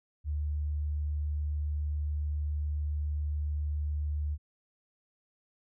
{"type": "tone", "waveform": "sine", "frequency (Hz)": 74.4, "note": "D2", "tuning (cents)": 23, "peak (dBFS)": -29, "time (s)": [0.24, 4.38], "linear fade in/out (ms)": 50, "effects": []}